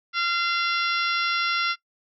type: harmonic tone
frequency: 688 Hz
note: F5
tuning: 26 cents flat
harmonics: 2 / 3 / 4 / 5 / 6 / 7 / 8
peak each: -24 / -28 / -30 / -32 / -34 / -35 / -36 dBFS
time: 0.13-1.76 s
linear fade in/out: 50 ms
effects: noise-tail reverb RT60 0.1 s tail -21 dB re dry